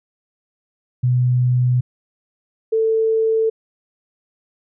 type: tone pair in turn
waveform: sine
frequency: 124.8 / 444.7 Hz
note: B2 / A4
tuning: +19 / +18 cents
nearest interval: octave + minor seventh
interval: 2199 cents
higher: second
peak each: -13 / -14 dBFS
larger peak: first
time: 1.03-1.81 / 2.72-3.5 s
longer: neither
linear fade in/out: 10 ms
effects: none